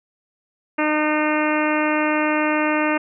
harmonic tone, 304.5 Hz, D#4, 37 cents flat, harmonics 1 / 2 / 3 / 4 / 5 / 6 / 7 / 8 / 9, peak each -21 / -24 / -26 / -27 / -28 / -29 / -29 / -30 / -31 dBFS, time 0.78-2.98 s, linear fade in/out 10 ms, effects none

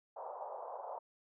white band-pass noise, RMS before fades -45 dBFS, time 0.16-0.99 s, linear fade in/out 10 ms, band 500 to 990 Hz, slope 48 dB/octave, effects none

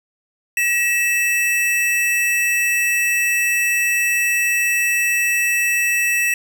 square tone pair together, 1916.7 / 2637 Hz, A#6 / E7, +48 / 0 cents, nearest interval tritone, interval 552 cents, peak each -21 / -18 dBFS, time 0.57-6.34 s, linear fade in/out 2 ms, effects none

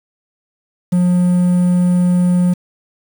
triangle tone with quantisation, 178.5 Hz, F3, 38 cents sharp, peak -8 dBFS, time 0.92-2.54 s, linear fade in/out 10 ms, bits 6, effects none

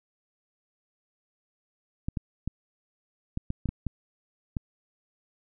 clicks, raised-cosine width 5 ms, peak -17 dBFS, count 9, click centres 2.085 / 2.172 / 2.476 / 3.374 / 3.504 / 3.657 / 3.69 / 3.867 / 4.568 s, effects none

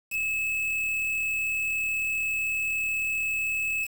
triangle tone with quantisation, 2593 Hz, E7, 29 cents flat, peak -24 dBFS, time 0.1-3.88 s, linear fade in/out 50 ms, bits 6, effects none

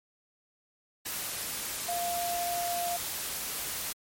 sine tone in noise, 698.5 Hz, F5, in tune, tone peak -30 dBFS, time 1.88-2.97 s, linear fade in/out 10 ms, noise white, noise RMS -35 dBFS, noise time 1.05-3.93 s, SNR +2 dB, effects MP3 64 kbps

